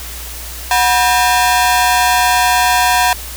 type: ring-modulated tone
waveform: sawtooth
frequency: 851 Hz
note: G#5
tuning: 42 cents sharp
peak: -3 dBFS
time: 0.71-3.13 s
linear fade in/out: 2 ms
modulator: 120 Hz
effects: added 60 Hz sine -29 dBFS peak until 3.36 s + white hiss -29 dBFS RMS until 3.36 s